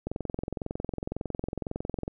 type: click train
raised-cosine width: 2 ms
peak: -18 dBFS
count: 45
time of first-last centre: 0.07-2.079 s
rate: 21.9 Hz
effects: none